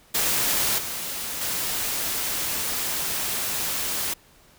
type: noise with level steps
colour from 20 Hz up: white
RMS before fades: -23 / -31 / -27 dBFS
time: 0.14-4.14 s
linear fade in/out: 10 ms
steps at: 0.78 / 1.41 s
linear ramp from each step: 5 ms
effects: pink hiss -55 dBFS RMS until 4.58 s